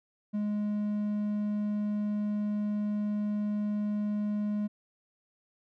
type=tone; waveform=triangle; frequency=208.5 Hz; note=G#3; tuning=7 cents sharp; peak=-26 dBFS; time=0.33-4.68 s; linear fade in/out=20 ms; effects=none

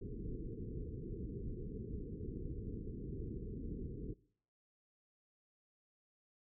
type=low-pass noise; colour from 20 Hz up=pink; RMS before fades=-44 dBFS; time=0.01-4.14 s; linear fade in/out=10 ms; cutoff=460 Hz; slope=96 dB/octave; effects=noise-tail reverb RT60 0.6 s tail -22 dB re dry

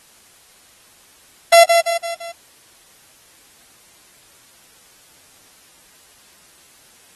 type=tone with echo; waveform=45% pulse; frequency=678 Hz; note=E5; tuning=49 cents sharp; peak=-5 dBFS; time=1.52-1.64 s; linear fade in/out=10 ms; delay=170 ms; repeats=4; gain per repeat=-6 dB; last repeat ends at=2.32 s; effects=white hiss -50 dBFS RMS until 7.15 s + AAC 32 kbps

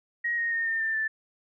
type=tone with pitch steps; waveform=sine; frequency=1889 / 1863 / 1837.3 / 1812 / 1787.1 / 1762.5 Hz; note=A#6 / A#6 / A#6 / A#6 / A6 / A6; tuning=+22 / -2 / -26 / -50 / +26 / +2 cents; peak=-25 dBFS; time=0.24-1.08 s; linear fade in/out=10 ms; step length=140 ms; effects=none

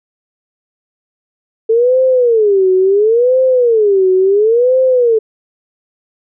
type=tone with vibrato; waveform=sine; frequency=440 Hz; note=A4; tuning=in tune; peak=-7 dBFS; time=1.69-5.19 s; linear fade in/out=10 ms; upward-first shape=sine; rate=0.72 Hz; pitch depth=290 cents each way; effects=none

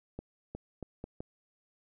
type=accelerating click train; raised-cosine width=2 ms; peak=-26 dBFS; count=5; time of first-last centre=0.19-1.205 s; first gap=360 ms; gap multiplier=0.77; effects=none

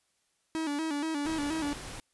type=tone with vibrato; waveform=45% pulse; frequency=304.1 Hz; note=D#4; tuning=40 cents flat; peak=-30 dBFS; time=0.55-1.73 s; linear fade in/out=0 ms; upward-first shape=square; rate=4.2 Hz; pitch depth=91 cents each way
type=noise; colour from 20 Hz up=pink; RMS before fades=-42 dBFS; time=1.25-2 s; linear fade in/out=0 ms
effects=white hiss -74 dBFS RMS until 2.13 s + resampled to 24000 Hz

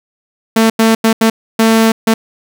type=tone bursts at uneven times; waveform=sawtooth; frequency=224 Hz; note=A3; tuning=31 cents sharp; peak=-3 dBFS; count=6; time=0.56-0.7 / 0.79-0.95 / 1.04-1.13 / 1.21-1.3 / 1.59-1.92 / 2.07-2.14 s; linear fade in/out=5 ms; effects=none

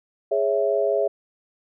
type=chord; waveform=sine; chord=C# minor; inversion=second; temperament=equal; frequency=415.3 / 554.4 / 659.3 Hz; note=G#4 / C#5 / E5; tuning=0 / 0 / 0 cents; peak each=-23 dBFS; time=0.31-1.08 s; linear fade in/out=10 ms; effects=none

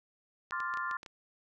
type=clicks; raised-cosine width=0.2 ms; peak=-29 dBFS; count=7; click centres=0.509 / 0.603 / 0.739 / 0.773 / 0.912 / 1.031 / 1.062 s
type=chord; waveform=sine; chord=D minor seventh; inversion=third; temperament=equal; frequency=1046.5 / 1174.7 / 1396.9 / 1760 Hz; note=C6 / D6 / F6 / A6; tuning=0 / 0 / 0 / 0 cents; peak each=-37 / -41 / -37 / -40 dBFS; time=0.52-0.97 s; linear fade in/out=2 ms
effects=none

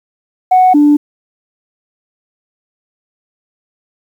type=tone pair in turn; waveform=sine; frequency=740 / 293.7 Hz; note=F#5 / D4; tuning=0 / 0 cents; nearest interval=octave + major third; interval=1600 cents; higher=first; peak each=-3 dBFS; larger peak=neither; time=0.51-0.74 / 0.74-0.97 s; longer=neither; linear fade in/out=10 ms; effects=tanh soft clip ceiling -1 dBFS + 7-bit

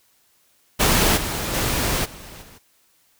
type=noise with level steps; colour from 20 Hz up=pink; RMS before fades=-17 / -26 / -22 / -40 / -46 dBFS; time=0.79-2.59 s; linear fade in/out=20 ms; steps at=1.16 / 1.53 / 2.04 / 2.41 s; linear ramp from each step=20 ms; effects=white hiss -61 dBFS RMS until 3.19 s

